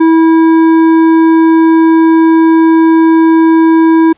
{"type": "tone with hard clipping", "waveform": "sine", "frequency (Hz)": 325.2, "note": "E4", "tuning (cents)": -23, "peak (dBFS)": -5, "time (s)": [0, 4.13], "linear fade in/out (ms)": 10, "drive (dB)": 9, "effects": ["pink hiss -50 dBFS RMS until 4.17 s", "resampled to 8000 Hz"]}